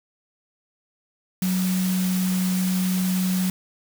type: tone in noise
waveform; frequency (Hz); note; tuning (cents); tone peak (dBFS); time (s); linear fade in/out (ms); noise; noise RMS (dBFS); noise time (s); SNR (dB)
sine; 185; F#3; 0; -20; 1.42-3.5; 2; white; -32; 1.42-3.5; +9
effects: none